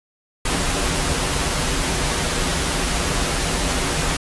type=noise with comb filter; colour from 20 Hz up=pink; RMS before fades=-21 dBFS; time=0.45-4.17 s; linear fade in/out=5 ms; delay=9.3 ms; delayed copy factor=-0.5; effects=resampled to 24000 Hz